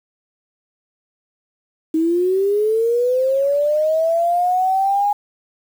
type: linear sweep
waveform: sine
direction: up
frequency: 314 to 826 Hz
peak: -14 dBFS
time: 1.94-5.13 s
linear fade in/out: 5 ms
effects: 7-bit